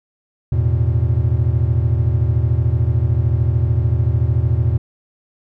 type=chord; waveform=triangle; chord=E suspended fourth; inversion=none; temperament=equal; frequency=82.41 / 110 / 123.47 Hz; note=E2 / A2 / B2; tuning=0 / 0 / 0 cents; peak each=-16 dBFS; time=0.52-4.78 s; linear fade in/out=5 ms; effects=none